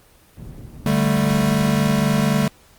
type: low-pass noise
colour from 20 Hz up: white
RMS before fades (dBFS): -37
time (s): 0.37-1.91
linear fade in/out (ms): 0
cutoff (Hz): 170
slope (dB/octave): 12
type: chord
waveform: square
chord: D suspended fourth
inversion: none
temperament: equal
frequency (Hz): 146.83 / 196 / 220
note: D3 / G3 / A3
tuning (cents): 0 / 0 / 0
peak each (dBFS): -21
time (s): 0.86-2.48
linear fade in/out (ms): 2
effects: pink hiss -52 dBFS RMS until 2.78 s + Opus 24 kbps